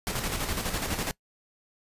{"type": "noise with tremolo", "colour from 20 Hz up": "pink", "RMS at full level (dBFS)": -29, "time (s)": [0.07, 1.11], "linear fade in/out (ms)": 0, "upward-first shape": "square", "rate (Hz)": 12, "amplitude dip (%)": 45, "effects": ["noise-tail reverb RT60 0.1 s tail -22 dB re dry", "resampled to 32000 Hz"]}